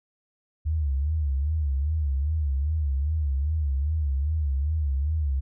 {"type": "tone with vibrato", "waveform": "sine", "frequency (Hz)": 73.1, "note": "D2", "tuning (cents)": -7, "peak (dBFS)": -22, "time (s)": [0.65, 5.41], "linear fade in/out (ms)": 20, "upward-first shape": "sine", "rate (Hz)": 2.5, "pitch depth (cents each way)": 150, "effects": []}